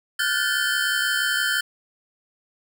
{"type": "tone cluster", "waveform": "square", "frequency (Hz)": [1416, 1482, 1553, 1746, 3090], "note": ["F6", "F#6", "G6", "A6", "G7"], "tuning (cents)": [23, 2, -17, -14, -26], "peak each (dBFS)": -28, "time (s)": [0.19, 1.61], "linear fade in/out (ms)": 5, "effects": []}